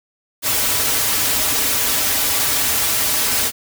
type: noise with comb filter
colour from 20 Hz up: white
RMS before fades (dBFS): -18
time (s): 0.42-3.52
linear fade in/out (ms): 50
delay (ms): 5.6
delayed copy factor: -0.8
effects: none